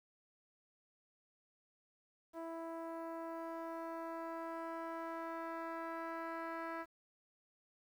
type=tone with low-pass filter sweep; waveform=10% pulse; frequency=329.6 Hz; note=E4; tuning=in tune; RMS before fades=-44 dBFS; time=2.33-6.86 s; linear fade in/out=50 ms; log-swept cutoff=760 to 1600 Hz; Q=1.1; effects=11-bit